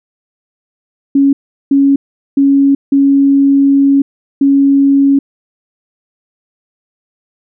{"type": "tone bursts at uneven times", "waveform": "sine", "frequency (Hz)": 277.2, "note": "C#4", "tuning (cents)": 0, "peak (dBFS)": -5, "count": 5, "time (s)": [[1.15, 1.33], [1.71, 1.96], [2.37, 2.75], [2.92, 4.02], [4.41, 5.19]], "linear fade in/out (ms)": 5, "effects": []}